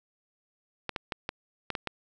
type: clicks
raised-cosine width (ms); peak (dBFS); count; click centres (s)
0.3; -15; 7; 0.893 / 0.962 / 1.122 / 1.291 / 1.703 / 1.752 / 1.873
effects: none